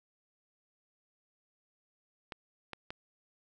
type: clicks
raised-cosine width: 0.3 ms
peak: -24 dBFS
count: 3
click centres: 2.322 / 2.733 / 2.905 s
effects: none